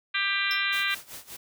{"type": "harmonic tone", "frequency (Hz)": 395.9, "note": "G4", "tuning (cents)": 17, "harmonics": [3, 4, 5, 6, 7, 8, 9, 10], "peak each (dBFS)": [-35, -30, -31, -30, -34, -35, -36, -34], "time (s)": [0.14, 0.95], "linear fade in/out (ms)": 10}
{"type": "tone with exponential decay", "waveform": "square", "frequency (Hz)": 5310, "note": "E8", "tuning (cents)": 12, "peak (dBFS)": -28, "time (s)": [0.51, 0.66], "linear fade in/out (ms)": 1, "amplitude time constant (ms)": 32}
{"type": "noise with tremolo", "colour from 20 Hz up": "white", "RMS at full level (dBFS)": -40, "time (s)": [0.72, 1.37], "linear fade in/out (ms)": 10, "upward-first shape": "sine", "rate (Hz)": 5.2, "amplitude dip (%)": 85}
{"effects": []}